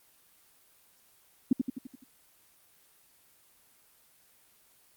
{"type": "tone with echo", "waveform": "sine", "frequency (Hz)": 256.1, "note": "C4", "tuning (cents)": -37, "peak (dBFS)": -18, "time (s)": [1.51, 1.53], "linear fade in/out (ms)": 5, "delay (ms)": 85, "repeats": 6, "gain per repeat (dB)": -5, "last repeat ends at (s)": 2.04, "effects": ["white hiss -63 dBFS RMS until 4.96 s", "Opus 24 kbps"]}